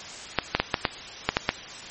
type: clicks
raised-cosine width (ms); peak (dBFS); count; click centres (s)
0.3; -3; 8; 0.387 / 0.55 / 0.6 / 0.742 / 0.852 / 1.29 / 1.369 / 1.491
effects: white hiss -39 dBFS RMS until 1.9 s + MP3 32 kbps